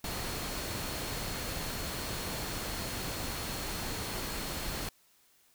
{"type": "tone in noise", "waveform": "sine", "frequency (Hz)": 4300, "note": "C8", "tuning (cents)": 47, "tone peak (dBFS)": -47, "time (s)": [0.04, 4.89], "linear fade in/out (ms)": 2, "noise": "pink", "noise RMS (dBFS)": -37, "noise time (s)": [0.04, 4.89], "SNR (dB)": -13, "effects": ["white hiss -66 dBFS RMS until 5.54 s"]}